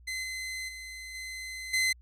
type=tone with level steps; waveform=sawtooth; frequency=2051 Hz; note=C7; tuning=35 cents flat; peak=-29 / -31 / -37 / -34 / -21 dBFS; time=0.07-1.93 s; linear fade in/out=10 ms; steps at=0.23 / 0.68 / 1.14 / 1.73 s; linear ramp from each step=10 ms; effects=added 60 Hz sine -52 dBFS peak until 2.01 s + low-pass 11000 Hz 12 dB/octave